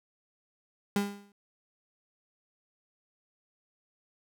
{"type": "tone with exponential decay", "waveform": "35% pulse", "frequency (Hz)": 202, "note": "G#3", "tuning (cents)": -48, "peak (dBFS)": -22, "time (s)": [0.96, 1.32], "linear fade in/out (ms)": 2, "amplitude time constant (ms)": 77, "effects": []}